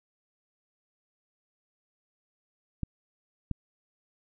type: clicks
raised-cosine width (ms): 5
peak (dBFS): -18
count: 2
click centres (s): 2.833 / 3.513
effects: none